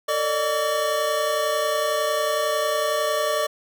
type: tone cluster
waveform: square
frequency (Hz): 450.9 / 573 / 604 / 1144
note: A4 / D5 / D5 / D6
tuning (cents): +42 / -43 / +48 / -46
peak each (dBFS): -31 / -32 / -24 / -27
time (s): 0.08-3.47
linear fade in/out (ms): 10
effects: none